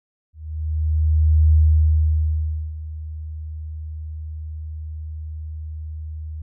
sine tone with ADSR envelope, 77.78 Hz, D#2, in tune, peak -10 dBFS, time 0.33-6.42 s, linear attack 1200 ms, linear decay 1200 ms, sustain -18 dB, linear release 5 ms, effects none

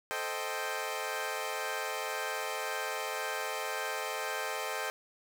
15% pulse chord, A half-diminished seventh, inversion none, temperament equal, 440 / 523.3 / 622.3 / 784 Hz, A4 / C5 / Eb5 / G5, 0 / 0 / 0 / 0 cents, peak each -33 dBFS, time 0.11-4.9 s, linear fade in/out 0 ms, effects none

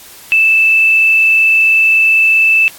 sine tone with frequency modulation, 2637 Hz, E7, in tune, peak -6 dBFS, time 0.32-2.68 s, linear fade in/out 0 ms, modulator 35.7 Hz, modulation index 0.42, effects white hiss -36 dBFS RMS until 2.78 s + AAC 64 kbps

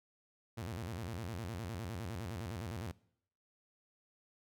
sawtooth tone with vibrato, 100 Hz, G2, 35 cents sharp, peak -36 dBFS, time 0.57-2.92 s, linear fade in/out 10 ms, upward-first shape square, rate 9.8 Hz, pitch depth 250 cents each way, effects noise-tail reverb RT60 0.7 s tail -22 dB re dry

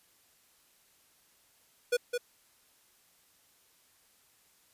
square tone with echo, 486.9 Hz, B4, 25 cents flat, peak -25 dBFS, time 1.92-1.97 s, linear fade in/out 10 ms, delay 210 ms, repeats 1, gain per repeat -5 dB, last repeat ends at 2.18 s, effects white hiss -66 dBFS RMS until 4.73 s + resampled to 32000 Hz

